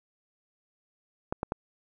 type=clicks; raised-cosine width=1 ms; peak=-15 dBFS; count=3; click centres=1.325 / 1.431 / 1.521 s; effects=none